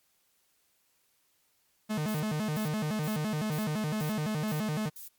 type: tone with vibrato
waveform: 45% pulse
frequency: 180.8 Hz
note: F#3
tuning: 40 cents flat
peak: -29 dBFS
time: 1.89-4.9 s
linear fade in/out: 20 ms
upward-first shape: square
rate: 5.9 Hz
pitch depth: 300 cents each way
type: noise bursts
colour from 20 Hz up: violet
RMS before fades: -44 dBFS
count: 7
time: 2.08-5.08 s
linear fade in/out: 2 ms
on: 120 ms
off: 360 ms
effects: white hiss -71 dBFS RMS until 5.18 s + MP3 96 kbps